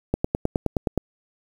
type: click train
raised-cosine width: 2 ms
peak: -7 dBFS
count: 9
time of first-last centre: 0.14-0.977 s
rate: 9.56 Hz
effects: 7-bit